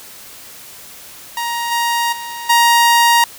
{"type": "tone with level steps", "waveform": "sawtooth", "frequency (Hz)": 940, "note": "A#5", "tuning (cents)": 14, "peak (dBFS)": [-15, -11, -22, -5], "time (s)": [1.37, 3.24], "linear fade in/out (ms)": 2, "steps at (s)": [1.71, 2.12, 2.49], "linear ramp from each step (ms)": 10, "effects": ["white hiss -37 dBFS RMS until 3.38 s"]}